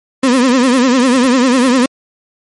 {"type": "tone with vibrato", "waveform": "35% pulse", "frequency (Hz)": 253.8, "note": "B3", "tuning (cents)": 47, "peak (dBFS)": -6, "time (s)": [0.23, 1.86], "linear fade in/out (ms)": 5, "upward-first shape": "triangle", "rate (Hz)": 10, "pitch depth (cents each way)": 140, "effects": ["MP3 48 kbps"]}